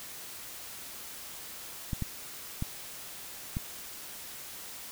clicks, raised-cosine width 5 ms, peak -19 dBFS, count 4, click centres 1.932 / 2.023 / 2.624 / 3.569 s, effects white hiss -44 dBFS RMS until 4.91 s

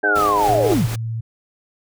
harmonic tone, 103.5 Hz, G#2, 5 cents flat, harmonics 3 / 4 / 5 / 6 / 7 / 8, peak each -28 / -23 / -30 / -26 / -26 / -30 dBFS, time 0.03-0.74 s, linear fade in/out 5 ms
sine linear sweep, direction down, 1600 to 83 Hz, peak -15 dBFS, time 0.03-0.87 s, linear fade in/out 20 ms
pink noise with tremolo, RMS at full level -27 dBFS, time 0.15-0.96 s, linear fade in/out 10 ms, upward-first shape triangle, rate 3.9 Hz, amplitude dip 55%
sine tone with vibrato, 113.3 Hz, A#2, 49 cents flat, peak -22 dBFS, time 0.48-1.21 s, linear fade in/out 10 ms, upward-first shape sine, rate 16 Hz, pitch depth 9 cents each way
effects none

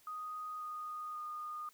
sine tone with pitch steps, 1244.5 / 1234.5 / 1224.5 Hz, D#6 / D#6 / D#6, 0 / -14 / -28 cents, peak -40 dBFS, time 0.07-1.69 s, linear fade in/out 2 ms, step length 540 ms, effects white hiss -66 dBFS RMS until 1.73 s

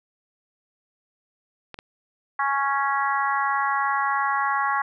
clicks, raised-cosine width 0.3 ms, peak -21 dBFS, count 2, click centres 1.743 / 1.789 s
harmonic tone, 277.2 Hz, C#4, in tune, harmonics 3 / 4 / 5 / 6 / 7, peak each -26 / -24 / -30 / -29 / -31 dBFS, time 2.39-4.82 s, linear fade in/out 5 ms
effects none

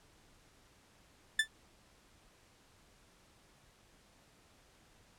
30% pulse tone with exponential decay, 1760 Hz, A6, in tune, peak -20 dBFS, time 1.39-1.48 s, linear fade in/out 5 ms, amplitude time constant 18 ms, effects pink hiss -65 dBFS RMS until 5.18 s + low-pass 10000 Hz 12 dB/octave

